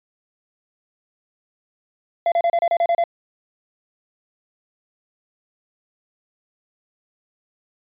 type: tone bursts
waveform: triangle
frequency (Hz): 683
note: F5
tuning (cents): -39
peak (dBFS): -13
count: 9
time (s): 2.26-3.039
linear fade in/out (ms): 2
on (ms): 59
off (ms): 31
effects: resampled to 8000 Hz